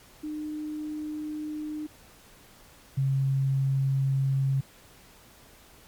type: tone pair in turn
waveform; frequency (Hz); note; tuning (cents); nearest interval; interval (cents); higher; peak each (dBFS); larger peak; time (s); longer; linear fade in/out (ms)
sine; 304.1 / 135.46; D#4 / C#3; -40 / -40; octave + major second; 1400; first; -31 / -22; second; 0.23-1.87 / 2.97-4.61; neither; 10
effects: pink hiss -54 dBFS RMS until 5.87 s + MP3 96 kbps